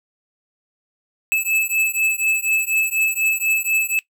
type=beating tone pair; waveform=square; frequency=2608 / 2612.1 Hz; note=E7 / E7; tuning=-19 / -16 cents; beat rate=4.1 Hz; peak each=-21 dBFS; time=1.32-3.99 s; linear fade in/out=0 ms; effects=noise-tail reverb RT60 0.1 s tail -19 dB re dry